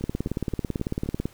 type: two click trains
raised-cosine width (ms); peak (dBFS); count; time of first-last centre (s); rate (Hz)
3; -23 / -13; 5 / 23; 0.01-1.06 / 0.04-1.255; 3.81 / 18.1
effects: pink hiss -54 dBFS RMS until 1.33 s